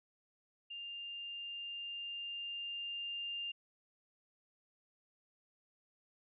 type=tone with level ramp; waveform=sine; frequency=2800 Hz; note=F7; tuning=4 cents sharp; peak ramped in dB=-43 to -38 dBFS; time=0.7-3.52 s; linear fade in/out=10 ms; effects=none